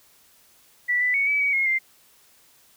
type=tone with pitch steps; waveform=sine; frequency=1961 / 1988 / 2224 / 2292 / 2261 / 2156 / 2095 Hz; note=B6 / B6 / C#7 / D7 / C#7 / C#7 / C7; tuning=-13 / +11 / +5 / -43 / +34 / -49 / +2 cents; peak=-19 dBFS; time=0.88-1.79 s; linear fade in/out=20 ms; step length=130 ms; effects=white hiss -57 dBFS RMS until 2.76 s